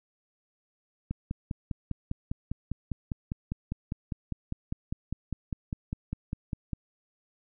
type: click train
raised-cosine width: 5 ms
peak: -19 dBFS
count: 29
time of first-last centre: 1.11-6.732 s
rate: 4.98 Hz
effects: none